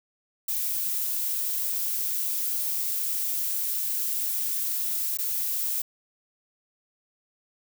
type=noise with dropouts; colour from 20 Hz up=violet; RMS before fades=-28 dBFS; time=0.48-5.82 s; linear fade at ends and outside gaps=5 ms; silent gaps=5.173-5.186 s; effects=none